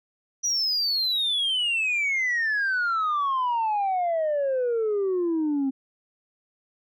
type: exponential sweep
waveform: sine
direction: down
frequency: 5900 to 263.3 Hz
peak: -20 dBFS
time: 0.43-5.71 s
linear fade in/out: 20 ms
effects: tanh soft clip ceiling -20 dBFS